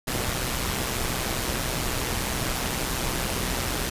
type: noise with amplitude modulation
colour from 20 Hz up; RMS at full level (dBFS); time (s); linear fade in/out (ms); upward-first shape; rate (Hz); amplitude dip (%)
pink; -25; 0.07-3.9; 10; sine; 126; 55
effects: resampled to 32000 Hz